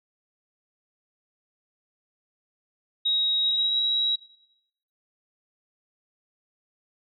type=tone with pitch glide; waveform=sine; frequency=3800 to 3860 Hz; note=A#7 to B7; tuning=+33 to -40 cents; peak=-21 dBFS; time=3.05-4.16 s; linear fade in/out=10 ms; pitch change=+27 cents; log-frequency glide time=3.41-3.77 s; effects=noise-tail reverb RT60 0.8 s tail -17 dB re dry